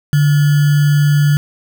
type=tone with sample-and-hold; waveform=sine; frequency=146.5 Hz; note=D3; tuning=4 cents flat; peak=-8 dBFS; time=0.13-1.37 s; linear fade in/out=0 ms; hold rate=1575 Hz; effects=none